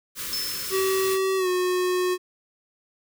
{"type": "band-stop noise", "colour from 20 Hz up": "white", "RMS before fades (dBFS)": -32, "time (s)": [0.15, 1.19], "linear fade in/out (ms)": 50, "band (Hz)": [550, 1000], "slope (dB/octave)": 96}
{"type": "tone with exponential decay", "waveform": "sine", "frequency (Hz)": 5270, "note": "E8", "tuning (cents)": -1, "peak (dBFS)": -25, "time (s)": [0.33, 1.39], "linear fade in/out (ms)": 0, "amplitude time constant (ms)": 230}
{"type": "tone with pitch glide", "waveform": "square", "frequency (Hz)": [382.3, 363.6], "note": ["G4", "F#4"], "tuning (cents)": [-43, -30], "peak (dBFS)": -22, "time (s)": [0.7, 2.18], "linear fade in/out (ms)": 50, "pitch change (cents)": -87, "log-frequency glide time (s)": [1.37, 1.48]}
{"effects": []}